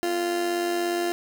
30% pulse tone with amplitude modulation, 347 Hz, F4, 11 cents flat, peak -19 dBFS, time 0.03-1.12 s, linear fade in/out 0 ms, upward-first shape sine, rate 97 Hz, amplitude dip 45%, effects none

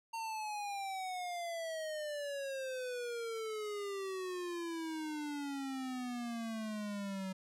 square exponential sweep, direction down, 917 to 187.4 Hz, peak -39 dBFS, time 0.13-7.33 s, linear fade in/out 10 ms, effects low-pass 11000 Hz 12 dB/octave

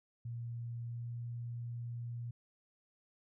sine tone with pitch glide, 117.9 to 118.79 Hz, A#2 to A#2, +20 to +33 cents, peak -39 dBFS, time 0.25-2.31 s, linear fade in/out 5 ms, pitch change +13 cents, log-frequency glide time 0.86-1.1 s, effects none

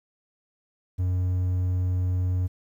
triangle tone, 91 Hz, F#2, 28 cents flat, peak -20 dBFS, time 0.98-2.48 s, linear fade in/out 20 ms, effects 10-bit

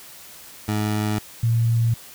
20% pulse / sine tone pair in turn, 106 / 115.74 Hz, G#2 / A#2, +36 / -12 cents, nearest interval major second, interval 152 cents, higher second, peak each -16 dBFS, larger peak neither, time 0.68-1.19 / 1.43-1.94 s, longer neither, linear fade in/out 5 ms, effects white hiss -43 dBFS RMS until 2.14 s

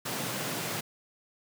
pink high-pass noise, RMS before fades -34 dBFS, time 0.05-0.81 s, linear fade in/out 10 ms, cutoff 110 Hz, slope 96 dB/octave, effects none

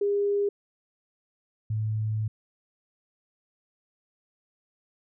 sine tone pair in turn, 405.3 / 108.53 Hz, G#4 / A2, -42 / -23 cents, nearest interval octave + major seventh, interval 2281 cents, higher first, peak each -22 / -25 dBFS, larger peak first, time 0.01-0.49 / 1.7-2.28 s, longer second, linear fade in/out 5 ms, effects none

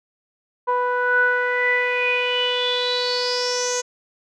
sawtooth tone with low-pass filter sweep, 493.9 Hz, B4, in tune, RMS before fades -21 dBFS, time 0.67-3.82 s, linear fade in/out 20 ms, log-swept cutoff 1100 to 6600 Hz, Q 9.5, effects none

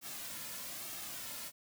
white noise with flanger, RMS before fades -44 dBFS, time 0.01-1.52 s, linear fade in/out 50 ms, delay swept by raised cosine 2 to 2.6 ms, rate 1.1 Hz, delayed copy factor -0.55, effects none

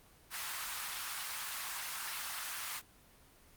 pink high-pass noise, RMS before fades -40 dBFS, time 0.3-2.82 s, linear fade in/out 50 ms, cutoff 1000 Hz, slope 24 dB/octave, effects pink hiss -62 dBFS RMS until 3.56 s + Opus 24 kbps

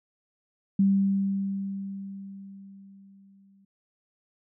sine tone with exponential decay, 196 Hz, G3, in tune, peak -17 dBFS, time 0.79-3.65 s, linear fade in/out 5 ms, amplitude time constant 620 ms, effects none

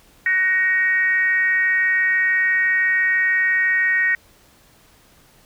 sine tone with frequency modulation, 1873 Hz, A#6, 8 cents sharp, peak -15 dBFS, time 0.26-4.15 s, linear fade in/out 2 ms, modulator 374 Hz, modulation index 0.58, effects pink hiss -53 dBFS RMS until 5.45 s

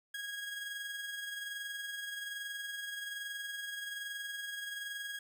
30% pulse tone with amplitude modulation, 1645 Hz, G#6, 17 cents flat, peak -35 dBFS, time 0.14-5.19 s, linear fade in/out 5 ms, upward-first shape sine, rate 21.2 Hz, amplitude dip 40%, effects none

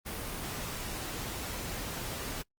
pink noise, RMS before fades -38 dBFS, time 0.05-2.43 s, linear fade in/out 20 ms, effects noise-tail reverb RT60 0.1 s tail -24 dB re dry + Opus 24 kbps

